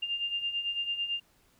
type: beating tone pair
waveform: sine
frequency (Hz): 2794 / 2803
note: F7 / F7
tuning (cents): 0 / +6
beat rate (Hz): 9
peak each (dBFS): -37 / -31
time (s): 0.02-1.2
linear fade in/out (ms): 10
effects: pink hiss -66 dBFS RMS until 1.59 s